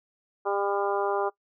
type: harmonic tone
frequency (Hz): 200.3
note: G3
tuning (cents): +38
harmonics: 2 / 3 / 4 / 5 / 6 / 7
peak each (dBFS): -28 / -32 / -30 / -34 / -34 / -39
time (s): 0.45-1.3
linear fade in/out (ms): 20
effects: noise-tail reverb RT60 0.1 s tail -21 dB re dry